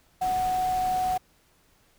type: tone in noise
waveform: sine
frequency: 740 Hz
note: F#5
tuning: in tune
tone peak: -23 dBFS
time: 0.21-1.18 s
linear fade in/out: 10 ms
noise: pink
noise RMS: -39 dBFS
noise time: 0.21-1.18 s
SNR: +13 dB
effects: pink hiss -63 dBFS RMS until 1.98 s